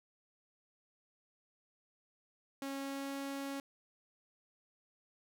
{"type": "tone with pitch glide", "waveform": "sawtooth", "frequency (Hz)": [274.3, 276.2], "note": ["C#4", "C#4"], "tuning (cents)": [-18, -6], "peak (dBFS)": -35, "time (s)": [2.62, 3.6], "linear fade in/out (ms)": 2, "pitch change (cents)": 12, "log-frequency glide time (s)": [2.78, 3.15], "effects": []}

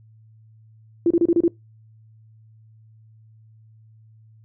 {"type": "tone bursts", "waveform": "sine", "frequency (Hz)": 339.5, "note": "F4", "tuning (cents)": -49, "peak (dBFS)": -13, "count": 6, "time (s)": [1.06, 1.48], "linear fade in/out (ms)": 2, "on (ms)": 45, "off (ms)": 30, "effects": ["noise-tail reverb RT60 0.2 s tail -23 dB re dry", "added 110 Hz sine -48 dBFS peak until 4.44 s"]}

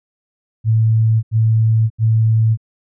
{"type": "tone bursts", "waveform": "sine", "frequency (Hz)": 111.4, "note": "A2", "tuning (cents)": 22, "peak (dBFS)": -10, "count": 3, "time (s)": [0.64, 2.574], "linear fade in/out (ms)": 50, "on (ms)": 590, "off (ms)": 82, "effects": []}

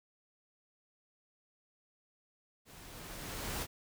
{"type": "noise with level ramp", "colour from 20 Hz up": "pink", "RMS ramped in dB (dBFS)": [-55, -36], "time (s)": [2.65, 3.67], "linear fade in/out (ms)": 50, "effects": []}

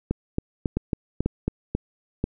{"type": "two click trains", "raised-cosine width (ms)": 3, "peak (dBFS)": [-10, -10], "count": [6, 4], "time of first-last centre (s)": [[0.11, 1.48], [0.77, 2.241]], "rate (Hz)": [3.65, 2.04], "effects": []}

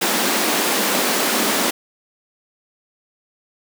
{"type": "high-pass noise", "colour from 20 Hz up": "pink", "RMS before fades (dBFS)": -19, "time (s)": [0.01, 1.71], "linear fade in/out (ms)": 10, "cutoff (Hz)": 200, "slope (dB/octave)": 48, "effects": []}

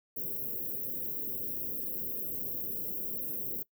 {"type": "band-stop noise", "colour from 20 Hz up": "white", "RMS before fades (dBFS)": -36, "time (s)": [0.16, 3.63], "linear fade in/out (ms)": 10, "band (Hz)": [530, 13000], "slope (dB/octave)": 48, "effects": ["noise-tail reverb RT60 0.1 s tail -21 dB re dry", "high-pass 100 Hz 12 dB/octave"]}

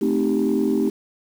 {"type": "chord", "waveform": "sine", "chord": "A half-diminished seventh", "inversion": "none", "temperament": "equal", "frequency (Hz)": [220, 261.6, 311.1, 392], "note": ["A3", "C4", "Eb4", "G4"], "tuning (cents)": [0, 0, 0, 0], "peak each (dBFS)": -22, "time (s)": [0.01, 0.9], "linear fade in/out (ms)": 10, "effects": ["tanh soft clip ceiling -11 dBFS", "7-bit"]}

